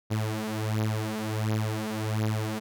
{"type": "beating tone pair", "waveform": "sawtooth", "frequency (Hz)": [107.8, 109.2], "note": ["A2", "A2"], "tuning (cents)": [-35, -13], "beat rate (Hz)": 1.4, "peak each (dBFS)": [-26, -26], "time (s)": [0.1, 2.6], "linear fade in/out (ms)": 20, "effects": []}